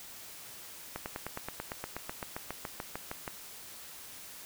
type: slowing click train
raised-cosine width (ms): 0.5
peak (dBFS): -21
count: 19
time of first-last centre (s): 0.96-3.278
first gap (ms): 99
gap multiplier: 1.03
effects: white hiss -48 dBFS RMS until 4.45 s